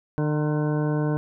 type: harmonic tone with a mistuned harmonic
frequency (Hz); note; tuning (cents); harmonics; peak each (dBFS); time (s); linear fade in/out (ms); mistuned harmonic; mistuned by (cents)
150.5; D3; +43; 1 / 2 / 3 / 4 / 5 / 6 / 7 / 9 / 10; -23 / -27 / -30 / -34 / -40 / -39 / -40 / -49 / -40; 0.18-1.17; 0; 6; +38
effects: none